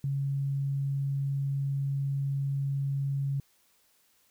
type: tone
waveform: sine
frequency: 138.59 Hz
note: C#3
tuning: in tune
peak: -27 dBFS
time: 0.04-3.4 s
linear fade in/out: 2 ms
effects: white hiss -67 dBFS RMS until 4.3 s